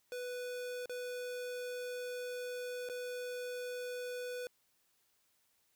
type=tone with dropouts; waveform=square; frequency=494.8 Hz; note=B4; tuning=3 cents sharp; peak=-40 dBFS; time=0.12-4.47 s; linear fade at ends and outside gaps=1 ms; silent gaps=0.858-0.895 / 2.889-2.897 s; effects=white hiss -75 dBFS RMS until 5.75 s